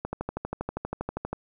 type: click train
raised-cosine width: 1 ms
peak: -16 dBFS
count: 17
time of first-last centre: 0.05-1.33 s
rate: 12.5 Hz
effects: none